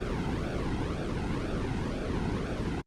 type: noise with flanger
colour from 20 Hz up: brown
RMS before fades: -31 dBFS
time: 0-2.82 s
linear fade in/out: 20 ms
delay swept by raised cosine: 0.98 to 1.75 ms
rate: 2 Hz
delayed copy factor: -0.8
effects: low-pass 6000 Hz 12 dB/octave + Opus 32 kbps